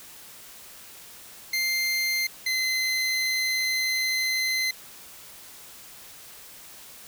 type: tone pair in turn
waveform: 25% pulse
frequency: 2100 / 2056 Hz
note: C7 / C7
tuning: +6 / -31 cents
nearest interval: unison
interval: 37 cents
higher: first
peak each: -20 dBFS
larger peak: neither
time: 1.53-2.27 / 2.46-4.71 s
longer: second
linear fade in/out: 5 ms
effects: white hiss -46 dBFS RMS until 7.07 s